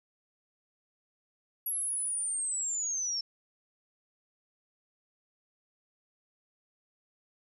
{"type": "linear sweep", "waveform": "sine", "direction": "down", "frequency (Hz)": [11420, 5340], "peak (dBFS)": -30, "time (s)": [1.66, 3.21], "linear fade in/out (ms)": 5, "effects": []}